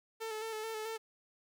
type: tone with vibrato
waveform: sawtooth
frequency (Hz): 440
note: A4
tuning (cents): 0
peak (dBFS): -34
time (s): 0.2-0.98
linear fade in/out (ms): 20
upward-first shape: square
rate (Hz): 4.6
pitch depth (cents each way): 29
effects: none